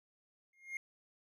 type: tone with exponential growth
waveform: triangle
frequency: 2132 Hz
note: C7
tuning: 32 cents sharp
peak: -33 dBFS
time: 0.53-0.77 s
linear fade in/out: 2 ms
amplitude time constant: 52 ms
effects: none